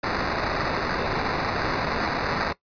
white noise with sample-and-hold, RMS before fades -26 dBFS, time 0.03-2.53 s, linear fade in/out 10 ms, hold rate 3150 Hz, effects noise-tail reverb RT60 0.1 s tail -18 dB re dry + resampled to 11025 Hz

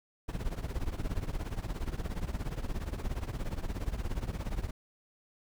brown noise with tremolo, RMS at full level -31 dBFS, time 0.28-4.71 s, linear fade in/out 10 ms, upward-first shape triangle, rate 17 Hz, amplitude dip 90%, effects none

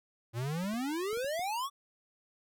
square exponential sweep, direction up, 110.9 to 1174.7 Hz, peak -33 dBFS, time 0.33-1.7 s, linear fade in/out 50 ms
clicks, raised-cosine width 2 ms, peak -38 dBFS, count 6, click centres 0.641 / 0.738 / 1.13 / 1.173 / 1.245 / 1.394 s
effects none

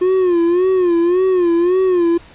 triangle tone with vibrato, 356.8 Hz, F4, 37 cents sharp, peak -9 dBFS, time 0.01-2.18 s, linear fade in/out 10 ms, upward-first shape sine, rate 1.8 Hz, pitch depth 100 cents each way, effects pink hiss -43 dBFS RMS until 2.34 s + resampled to 8000 Hz

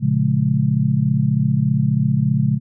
sine chord, Bb minor seventh, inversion none, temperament just, 116.54 / 139.85 / 174.81 / 209.8 Hz, Bb2 / Db3 / F3 / Ab3, 0 / +16 / +2 / +18 cents, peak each -21 / -17 / -23 / -21 dBFS, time 0-2.6 s, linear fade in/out 50 ms, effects none

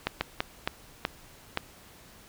slowing click train, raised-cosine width 0.3 ms, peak -10 dBFS, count 6, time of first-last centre 0.07-1.574 s, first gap 140 ms, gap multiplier 1.39, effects pink hiss -53 dBFS RMS until 2.28 s

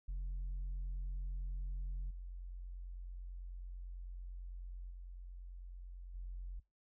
sine tone with level steps, 44.53 Hz, F1, 34 cents sharp, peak -35 / -43 / -46 / -41 dBFS, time 0.08-6.6 s, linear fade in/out 10 ms, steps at 2.1 / 4.9 / 6.14 s, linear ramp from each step 10 ms, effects noise-tail reverb RT60 0.2 s tail -21 dB re dry + tanh soft clip ceiling -37 dBFS

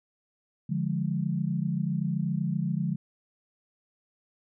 sine chord, D diminished, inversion none, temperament equal, 146.83 / 174.61 / 207.7 Hz, D3 / F3 / Ab3, 0 / 0 / 0 cents, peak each -30 / -29 / -32 dBFS, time 0.69-2.96 s, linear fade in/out 10 ms, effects none

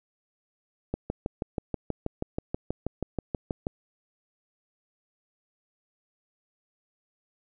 click train, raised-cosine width 2 ms, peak -15 dBFS, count 18, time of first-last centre 0.94-3.669 s, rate 6.23 Hz, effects none

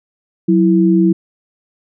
sine tone pair together, 185.04 / 329.7 Hz, F#3 / E4, 0 / 0 cents, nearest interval minor seventh, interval 1000 cents, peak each -11 dBFS, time 0.48-1.13 s, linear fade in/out 10 ms, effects none

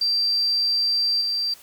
sine tone with level steps, 4699 Hz, D8, in tune, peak -18 / -21 dBFS, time 0.01-1.54 s, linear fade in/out 5 ms, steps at 1.21 s, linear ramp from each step 5 ms, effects white hiss -48 dBFS RMS until 1.62 s + MP3 96 kbps

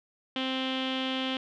sawtooth tone with low-pass filter, 261.6 Hz, C4, in tune, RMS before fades -31 dBFS, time 0.36-1.37 s, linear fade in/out 2 ms, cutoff 3200 Hz, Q 6.7, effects none

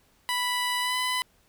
15% pulse tone with pitch glide, 987.8 to 1004.5 Hz, B5 to B5, 0 to +29 cents, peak -19 dBFS, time 0.29-1.22 s, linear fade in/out 0 ms, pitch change +29 cents, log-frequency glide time 0.8-0.96 s, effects pink hiss -64 dBFS RMS until 1.48 s

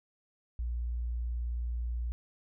sine tone, 59.3 Hz, A#1, 30 cents sharp, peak -31 dBFS, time 0.59-2.12 s, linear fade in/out 0 ms, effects none

